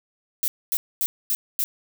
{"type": "noise bursts", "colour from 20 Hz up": "violet", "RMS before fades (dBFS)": -23, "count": 5, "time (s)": [0.43, 1.64], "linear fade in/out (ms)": 0, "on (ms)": 50, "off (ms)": 240, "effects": []}